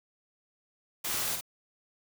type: noise with echo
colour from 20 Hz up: white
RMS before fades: -33 dBFS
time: 1.04-1.36 s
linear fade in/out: 10 ms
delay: 51 ms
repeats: 1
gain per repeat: -4 dB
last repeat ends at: 1.411 s
effects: none